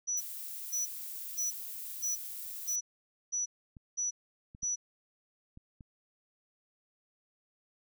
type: tone bursts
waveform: sine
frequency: 5910 Hz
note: F#8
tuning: 3 cents flat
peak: -30 dBFS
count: 8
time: 0.07-4.76 s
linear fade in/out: 20 ms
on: 140 ms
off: 510 ms
type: noise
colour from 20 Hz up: violet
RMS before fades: -42 dBFS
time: 0.17-2.76 s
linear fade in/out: 5 ms
type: clicks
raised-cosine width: 5 ms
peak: -38 dBFS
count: 5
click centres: 3.768 / 4.549 / 4.631 / 5.574 / 5.808 s
effects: none